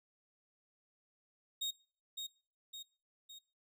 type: tone with echo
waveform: 35% pulse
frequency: 3729 Hz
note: A#7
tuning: in tune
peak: -33 dBFS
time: 1.61-1.71 s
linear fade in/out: 10 ms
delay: 560 ms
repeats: 3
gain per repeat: -5 dB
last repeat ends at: 3.39 s
effects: noise-tail reverb RT60 0.5 s tail -26 dB re dry